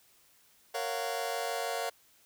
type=chord; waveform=sawtooth; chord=Gb major seventh; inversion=first; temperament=just; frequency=462.5 / 555 / 693.7 / 740 Hz; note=Bb4 / Db5 / F5 / Gb5; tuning=-14 / +2 / -12 / 0 cents; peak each=-34 / -34 / -32 / -35 dBFS; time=0.74-1.9 s; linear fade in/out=10 ms; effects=white hiss -64 dBFS RMS until 2.25 s